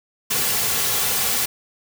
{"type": "noise with comb filter", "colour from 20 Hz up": "white", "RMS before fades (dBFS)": -21, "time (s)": [0.3, 1.46], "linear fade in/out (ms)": 10, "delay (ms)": 3.2, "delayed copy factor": -0.5, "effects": []}